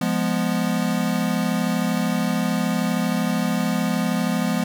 square chord, F diminished, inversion none, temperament equal, 174.61 / 207.7 / 246.9 Hz, F3 / Ab3 / Cb4, 0 / 0 / 0 cents, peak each -25 dBFS, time 0.01-4.64 s, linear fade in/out 5 ms, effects none

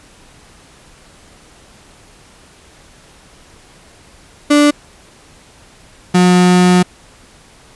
35% pulse tone pair in turn, 293 / 180.18 Hz, D4 / F#3, -4 / -46 cents, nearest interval minor sixth, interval 842 cents, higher first, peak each -5 dBFS, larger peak neither, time 4.5-4.71 / 6.14-6.83 s, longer second, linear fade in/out 10 ms, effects pink hiss -44 dBFS RMS until 7.75 s + resampled to 24000 Hz

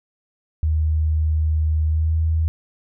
sine tone with pitch glide, 78 to 80.15 Hz, D#2 to E2, +5 to -48 cents, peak -16 dBFS, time 0.63-2.48 s, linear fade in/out 0 ms, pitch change +47 cents, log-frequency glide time 1.88-2.15 s, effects none

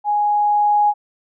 sine tone with level ramp, 830.6 Hz, G#5, in tune, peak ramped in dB -15 to -11 dBFS, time 0.04-0.94 s, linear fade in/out 50 ms, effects none

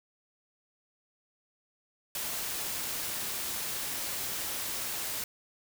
white noise, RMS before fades -35 dBFS, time 2.15-5.24 s, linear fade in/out 2 ms, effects none

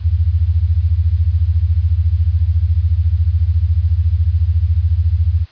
sine beating tone pair, 76.1 / 90.1 Hz, D#2 / F#2, -38 / -45 cents, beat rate 14 Hz, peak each -14 dBFS, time 0-5.46 s, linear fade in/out 50 ms, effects white hiss -47 dBFS RMS until 5.51 s + resampled to 11025 Hz

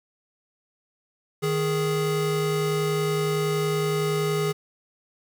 square tone pair together, 155.35 / 415.3 Hz, D#3 / G#4, -2 / 0 cents, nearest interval octave + perfect fourth, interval 1702 cents, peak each -27 / -25 dBFS, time 1.42-4.53 s, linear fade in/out 20 ms, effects 9-bit

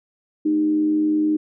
sine tone with frequency modulation, 307.2 Hz, D#4, 22 cents flat, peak -16 dBFS, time 0.45-1.37 s, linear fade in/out 10 ms, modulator 89 Hz, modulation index 0.3, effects none

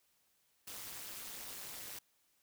white noise with amplitude modulation, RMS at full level -43 dBFS, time 0.67-1.99 s, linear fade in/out 5 ms, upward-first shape sine, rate 210 Hz, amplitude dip 95%, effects white hiss -75 dBFS RMS until 2.42 s

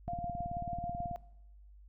sine tone with tremolo, 698.5 Hz, F5, in tune, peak -35 dBFS, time 0.08-1.16 s, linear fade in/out 0 ms, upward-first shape sine, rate 6.6 Hz, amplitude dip 35%
click train, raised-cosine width 5 ms, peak -29 dBFS, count 20, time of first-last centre 0.08-1.113 s, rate 18.4 Hz
effects noise-tail reverb RT60 0.9 s tail -20 dB re dry + added 50 Hz sine -53 dBFS peak until 1.88 s

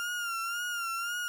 35% pulse tone with vibrato, 1396.9 Hz, F6, in tune, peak -30 dBFS, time 0-1.28 s, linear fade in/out 0 ms, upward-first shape sine, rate 1.9 Hz, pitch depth 59 cents each way, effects none

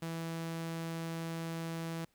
sawtooth tone, 164.81 Hz, E3, in tune, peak -33 dBFS, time 0.02-2.05 s, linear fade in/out 5 ms, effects pink hiss -73 dBFS RMS until 2.14 s

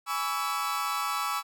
40% pulse chord, C# minor seventh, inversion second, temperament equal with one note detuned, 830.6 / 987.8 / 1135.3 / 1318.5 Hz, G#5 / B5 / C#6 / E6, 0 / 0 / +41 / 0 cents, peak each -36 / -37 / -31 / -31 dBFS, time 0.06-1.43 s, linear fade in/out 50 ms, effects none

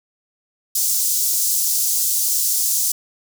pink high-pass noise, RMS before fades -19 dBFS, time 0.75-2.92 s, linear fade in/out 5 ms, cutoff 5800 Hz, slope 24 dB/octave, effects none

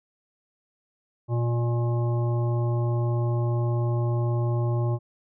harmonic tone with a mistuned harmonic, 119.2 Hz, A#2, 39 cents sharp, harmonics 1 / 3 / 5 / 7 / 9, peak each -22 / -32 / -36 / -39 / -41 dBFS, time 1.28-4.99 s, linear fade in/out 50 ms, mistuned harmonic 3, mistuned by -17 cents, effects none

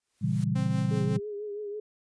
white noise with exponential growth, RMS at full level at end -45 dBFS, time 0-0.44 s, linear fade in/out 1 ms, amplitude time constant 94 ms
sine chord, A# diminished seventh, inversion none, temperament equal, 116.54 / 138.59 / 164.81 / 196 Hz, A#2 / C#3 / E3 / G3, 0 / 0 / 0 / 0 cents, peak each -30 dBFS, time 0.21-1.2 s, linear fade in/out 20 ms
sawtooth tone with tremolo, 261.6 Hz, C4, in tune, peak -30 dBFS, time 0.55-1.17 s, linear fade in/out 10 ms, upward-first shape triangle, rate 5.3 Hz, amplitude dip 55%
sine tone with vibrato, 414.5 Hz, G#4, 3 cents flat, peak -33 dBFS, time 0.91-1.8 s, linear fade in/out 5 ms, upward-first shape triangle, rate 6.1 Hz, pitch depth 55 cents each way
effects resampled to 22050 Hz

